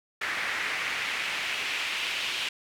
pink noise with band-pass filter sweep, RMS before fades -31 dBFS, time 0.21-2.49 s, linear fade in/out 5 ms, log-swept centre 1900 to 2900 Hz, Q 2.3, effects none

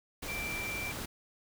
sine tone in noise, 2349 Hz, D7, in tune, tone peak -36 dBFS, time 0.28-0.92 s, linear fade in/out 10 ms, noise pink, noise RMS -40 dBFS, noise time 0.22-1.06 s, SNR +1 dB, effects none

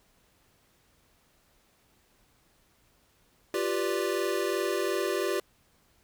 square chord, G dominant seventh, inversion third, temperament equal, 349.2 / 392 / 493.9 / 587.3 Hz, F4 / G4 / B4 / D5, 0 / 0 / 0 / 0 cents, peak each -33 / -31 / -36 / -35 dBFS, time 3.54-5.4 s, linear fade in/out 2 ms, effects pink hiss -66 dBFS RMS until 6.03 s

